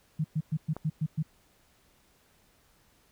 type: tone bursts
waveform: sine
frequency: 155.56 Hz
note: D#3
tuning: in tune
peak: -25 dBFS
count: 7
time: 0.19-1.228 s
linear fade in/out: 10 ms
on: 54 ms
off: 110 ms
type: click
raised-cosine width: 1 ms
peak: -24 dBFS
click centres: 0.766 s
effects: pink hiss -65 dBFS RMS until 3.11 s